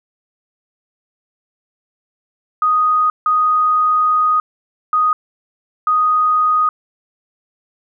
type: tone bursts at uneven times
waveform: sine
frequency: 1244.5 Hz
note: D#6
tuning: in tune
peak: -11 dBFS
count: 4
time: 2.62-3.1 / 3.26-4.4 / 4.93-5.13 / 5.87-6.69 s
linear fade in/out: 2 ms
effects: none